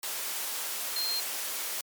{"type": "tone in noise", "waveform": "sine", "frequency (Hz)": 4190, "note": "C8", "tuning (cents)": 2, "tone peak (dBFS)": -29, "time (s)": [0.96, 1.2], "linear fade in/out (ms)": 2, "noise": "white", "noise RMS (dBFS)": -34, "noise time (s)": [0.03, 1.81], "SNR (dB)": 2, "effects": ["high-pass 400 Hz 12 dB/octave", "MP3 96 kbps"]}